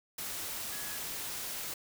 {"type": "tone in noise", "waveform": "sine", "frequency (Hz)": 1680, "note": "G#6", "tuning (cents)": 19, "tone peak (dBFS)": -48, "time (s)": [0.72, 0.98], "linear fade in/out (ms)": 5, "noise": "white", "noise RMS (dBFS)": -39, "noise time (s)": [0.18, 1.74], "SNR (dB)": -12, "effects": []}